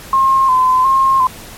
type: tone with vibrato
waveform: sine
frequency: 1046 Hz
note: C6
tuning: 1 cent flat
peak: -8 dBFS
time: 0.13-1.27 s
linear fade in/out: 2 ms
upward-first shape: square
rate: 1.4 Hz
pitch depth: 38 cents each way
effects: pink hiss -34 dBFS RMS until 1.57 s + MP3 64 kbps